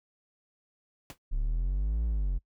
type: noise with exponential decay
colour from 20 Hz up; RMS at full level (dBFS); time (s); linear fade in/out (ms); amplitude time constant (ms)
pink; -40; 1.1-1.18; 1; 16
type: linear two-way sweep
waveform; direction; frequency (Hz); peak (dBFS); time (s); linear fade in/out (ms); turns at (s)
triangle; up then down; 32.7 to 57.6 to 42.17; -24; 1.31-2.39; 20; 2.05
effects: noise-tail reverb RT60 0.1 s tail -25 dB re dry